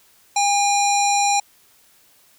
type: tone with low-pass filter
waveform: square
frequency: 810 Hz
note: G#5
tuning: 43 cents flat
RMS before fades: -18 dBFS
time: 0.36-1.4 s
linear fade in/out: 5 ms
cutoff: 6900 Hz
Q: 4.9
effects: white hiss -55 dBFS RMS until 2.38 s